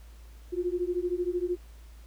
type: beating tone pair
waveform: sine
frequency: 349 / 362 Hz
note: F4 / F#4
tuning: -1 / -38 cents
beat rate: 13 Hz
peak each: -30 dBFS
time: 0.52-1.57 s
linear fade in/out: 20 ms
effects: added 56 Hz sine -46 dBFS peak until 2.06 s + pink hiss -60 dBFS RMS until 2.06 s